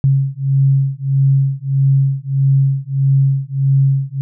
sine beating tone pair, 135.6 / 137.2 Hz, C#3 / C#3, -38 / -17 cents, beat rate 1.6 Hz, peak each -14 dBFS, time 0.04-4.21 s, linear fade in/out 0 ms, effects none

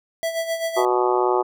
square tone with tremolo, 659.3 Hz, E5, in tune, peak -21 dBFS, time 0.23-0.85 s, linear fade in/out 0 ms, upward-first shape sine, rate 7.7 Hz, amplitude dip 65%
harmonic tone, 123.47 Hz, B2, in tune, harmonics 3 / 4 / 5 / 6 / 7 / 8 / 9 / 10, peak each -20 / -26 / -28 / -27 / -23 / -30 / -28 / -30 dBFS, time 0.76-1.43 s, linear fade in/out 20 ms
effects none

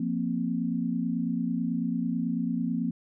sine chord, F suspended fourth, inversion none, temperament just, 174.61 / 232.8 / 261.9 Hz, F3 / Bb3 / C4, 0 / -2 / +2 cents, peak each -31 / -29 / -31 dBFS, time 0-2.91 s, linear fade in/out 5 ms, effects none

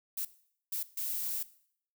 violet noise bursts at uneven times, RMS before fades -35 dBFS, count 3, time 0.17-0.25 / 0.72-0.83 / 0.97-1.43 s, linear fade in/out 5 ms, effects noise-tail reverb RT60 0.6 s tail -17 dB re dry

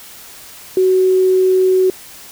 sine tone, 373.6 Hz, F#4, 17 cents sharp, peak -9 dBFS, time 0.77-1.9 s, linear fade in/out 2 ms, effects white hiss -37 dBFS RMS until 2.31 s

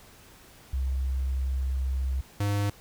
sine / square tone pair in turn, 65.8 / 101.76 Hz, C2 / G#2, +10 / -35 cents, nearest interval minor sixth, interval 755 cents, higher second, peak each -25 dBFS, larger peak neither, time 0.73-2.21 / 2.4-2.7 s, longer first, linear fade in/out 5 ms, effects pink hiss -53 dBFS RMS until 2.8 s

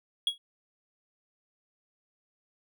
triangle tone with exponential decay, 3322 Hz, G#7, in tune, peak -19 dBFS, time 0.27-0.38 s, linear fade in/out 2 ms, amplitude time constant 23 ms, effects none

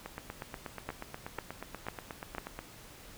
two click trains, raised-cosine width 0.5 ms, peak -20 / -24 dBFS, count 4 / 22, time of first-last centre 0.89-2.383 / 0.06-2.59 s, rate 2.01 / 8.3 Hz, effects pink hiss -52 dBFS RMS until 3.17 s

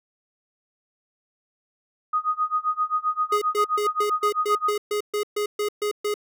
sine tone with tremolo, 1244.5 Hz, D#6, in tune, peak -18 dBFS, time 2.13-4.76 s, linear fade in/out 5 ms, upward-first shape sine, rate 7.6 Hz, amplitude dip 95%
square tone bursts, 416.7 Hz, G#4, 6 cents sharp, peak -23 dBFS, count 13, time 3.32-6.141 s, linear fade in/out 5 ms, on 97 ms, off 130 ms
effects none

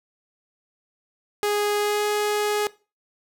sawtooth tone with pitch glide, 414.1 to 417.7 Hz, G#4 to G#4, -5 to +10 cents, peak -17 dBFS, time 1.43-2.67 s, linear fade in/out 0 ms, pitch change +15 cents, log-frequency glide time 1.78-2.05 s, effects noise-tail reverb RT60 0.3 s tail -19 dB re dry

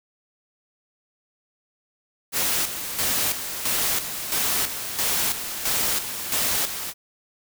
white noise with tremolo, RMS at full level -23 dBFS, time 2.32-6.94 s, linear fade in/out 50 ms, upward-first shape square, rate 1.5 Hz, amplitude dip 60%, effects none

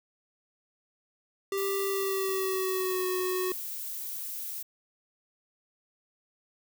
square tone with pitch glide, 392.9 to 368.7 Hz, G4 to F#4, +4 to -6 cents, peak -29 dBFS, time 1.52-3.52 s, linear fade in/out 2 ms, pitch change -110 cents, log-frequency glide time 1.89-3.06 s
violet noise, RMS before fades -37 dBFS, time 1.57-4.63 s, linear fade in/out 10 ms
effects none

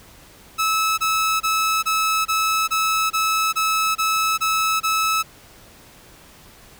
sawtooth tone bursts, 1300 Hz, E6, 24 cents flat, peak -14 dBFS, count 11, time 0.58-5.23 s, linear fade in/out 20 ms, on 400 ms, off 25 ms, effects pink hiss -47 dBFS RMS until 6.79 s

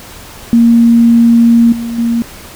sine tone with level steps, 233.1 Hz, A#3, in tune, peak -3 / -16 / -9 dBFS, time 0.53-2.22 s, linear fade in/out 0 ms, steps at 1.72 / 1.98 s, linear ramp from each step 5 ms, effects pink hiss -32 dBFS RMS until 2.55 s

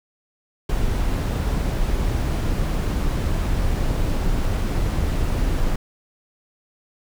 brown noise, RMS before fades -21 dBFS, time 0.69-5.76 s, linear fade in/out 5 ms, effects none

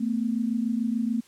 sine tone pair together, 223.6 / 250.5 Hz, A3 / B3, +28 / +25 cents, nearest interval major second, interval 197 cents, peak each -25 / -28 dBFS, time 0-1.21 s, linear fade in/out 10 ms, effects white hiss -57 dBFS RMS until 1.27 s + low-pass 10000 Hz 12 dB/octave

